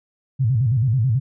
sine tone with vibrato, 120.8 Hz, B2, 38 cents flat, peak -15 dBFS, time 0.39-1.2 s, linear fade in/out 20 ms, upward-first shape square, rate 9.2 Hz, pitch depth 170 cents each way, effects none

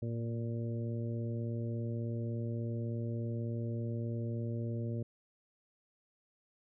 harmonic tone with a mistuned harmonic, 116.54 Hz, A#2, in tune, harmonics 1 / 2 / 3 / 4 / 5, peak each -35 / -41 / -45 / -47 / -49 dBFS, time 0.02-5.03 s, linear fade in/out 5 ms, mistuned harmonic 1, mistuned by -30 cents, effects none

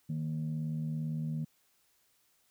sine tone pair together, 154.9 / 232.6 Hz, D#3 / A#3, -7 / -4 cents, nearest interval perfect fifth, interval 703 cents, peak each -32 / -38 dBFS, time 0.09-1.45 s, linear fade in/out 10 ms, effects tanh soft clip ceiling -27 dBFS + white hiss -71 dBFS RMS until 2.5 s

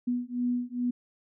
sine beating tone pair, 243.9 / 246.3 Hz, B3 / B3, -21 / -5 cents, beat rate 2.4 Hz, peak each -30 dBFS, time 0.07-0.91 s, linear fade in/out 10 ms, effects none

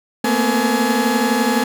30% pulse tone cluster, 223.5 / 235.5 / 255 / 844 Hz, A3 / A#3 / C4 / G#5, +27 / +18 / -44 / +28 cents, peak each -18 dBFS, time 0.24-1.64 s, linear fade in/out 5 ms, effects none

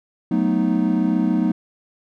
triangle chord, B dominant seventh, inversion second, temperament equal, 185 / 220 / 246.9 / 311.1 Hz, F#3 / A3 / B3 / D#4, 0 / 0 / 0 / 0 cents, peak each -20 dBFS, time 0.31-1.52 s, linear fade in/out 5 ms, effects none

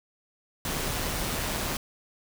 pink noise with amplitude modulation, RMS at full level -29 dBFS, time 0.65-1.77 s, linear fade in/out 2 ms, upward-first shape sine, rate 154 Hz, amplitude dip 30%, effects none

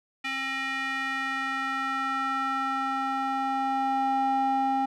square tone with band-pass filter sweep, 268.1 Hz, C4, 42 cents sharp, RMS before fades -28 dBFS, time 0.24-4.86 s, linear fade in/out 10 ms, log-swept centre 2300 to 710 Hz, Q 2.7, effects none

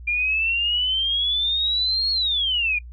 sine exponential two-way sweep, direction up then down, 2391 to 4342 to 2391 Hz, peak -19 dBFS, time 0.07-2.79 s, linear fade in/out 10 ms, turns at 2.11 s, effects noise-tail reverb RT60 0.1 s tail -24 dB re dry + added 60 Hz sine -36 dBFS peak until 2.92 s

